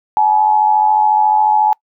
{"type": "tone with amplitude modulation", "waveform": "sine", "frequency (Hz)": 854, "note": "G#5", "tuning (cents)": 48, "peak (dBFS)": -6, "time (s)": [0.17, 1.73], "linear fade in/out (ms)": 0, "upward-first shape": "sine", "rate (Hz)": 94.1, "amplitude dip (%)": 65, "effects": ["noise-tail reverb RT60 0.1 s tail -25 dB re dry"]}